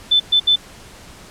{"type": "tone bursts at uneven times", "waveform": "sine", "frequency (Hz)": 3520, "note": "A7", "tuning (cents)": 0, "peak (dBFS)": -10, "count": 3, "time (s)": [[0.11, 0.2], [0.32, 0.4], [0.47, 0.56]], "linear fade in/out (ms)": 10, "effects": ["pink hiss -41 dBFS RMS until 1.3 s", "low-pass 10000 Hz 12 dB/octave"]}